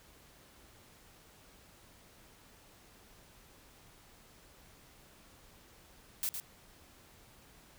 blue noise with echo, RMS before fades -34 dBFS, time 6.23-6.29 s, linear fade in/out 0 ms, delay 110 ms, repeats 1, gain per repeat -6 dB, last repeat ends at 6.4 s, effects pink hiss -60 dBFS RMS until 7.78 s

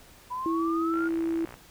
sine exponential sweep, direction up, 982 to 1437 Hz, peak -30 dBFS, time 0.3-1.09 s, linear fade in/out 20 ms
sine tone, 329.8 Hz, E4, 1 cent sharp, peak -25 dBFS, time 0.46-1.45 s, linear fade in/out 0 ms
click train, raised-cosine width 0.5 ms, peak -28 dBFS, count 37, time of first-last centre 0.94-1.541 s, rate 59.9 Hz
effects pink hiss -53 dBFS RMS until 1.7 s

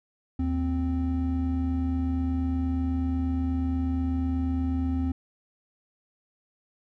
triangle tone pair together, 77.77 / 261.6 Hz, D#2 / C4, 0 / 0 cents, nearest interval octave + major sixth, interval 2100 cents, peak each -25 dBFS, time 0.39-5.12 s, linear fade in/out 5 ms, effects none

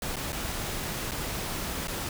pink noise with dropouts, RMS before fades -33 dBFS, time 0.02-2.09 s, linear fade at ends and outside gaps 2 ms, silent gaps 0.159-0.166 / 0.322-0.328 / 1.112-1.117 / 1.873-1.881 s, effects none

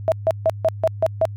sine tone bursts, 646 Hz, E5, 35 cents flat, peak -13 dBFS, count 7, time 0.08-1.253 s, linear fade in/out 0 ms, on 39 ms, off 150 ms, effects added 102 Hz sine -29 dBFS peak until 1.36 s

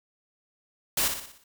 white noise with echo, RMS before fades -25 dBFS, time 0.97-1.08 s, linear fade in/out 5 ms, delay 60 ms, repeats 6, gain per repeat -6 dB, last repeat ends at 1.44 s, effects none

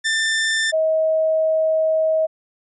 sawtooth / sine tone pair in turn, 1784 / 635.3 Hz, A6 / D#5, +23 / +36 cents, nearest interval octave + tritone, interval 1787 cents, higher first, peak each -14 / -15 dBFS, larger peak first, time 0.04-0.72 / 0.72-2.27 s, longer second, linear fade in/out 20 ms, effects resampled to 22050 Hz

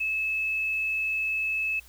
sine tone, 2600 Hz, E7, 24 cents flat, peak -25 dBFS, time 0-1.8 s, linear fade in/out 10 ms, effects added 60 Hz sine -53 dBFS peak until 1.88 s + white hiss -55 dBFS RMS until 1.88 s

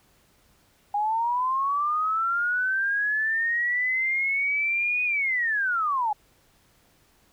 sine linear two-way sweep, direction up then down, 812 to 2489 to 812 Hz, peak -22 dBFS, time 0.94-6.13 s, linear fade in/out 5 ms, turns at 5.04 s, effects pink hiss -62 dBFS RMS until 7.32 s

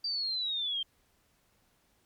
sine linear sweep, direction down, 4699 to 3136 Hz, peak -30 dBFS, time 0.04-0.83 s, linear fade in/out 5 ms, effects pink hiss -70 dBFS RMS until 2.05 s + MP3 96 kbps

